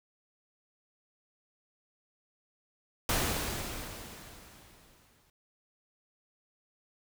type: noise with exponential decay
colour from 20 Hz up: pink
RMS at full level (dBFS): -28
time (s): 3.09-5.3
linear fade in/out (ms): 2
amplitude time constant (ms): 480
effects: none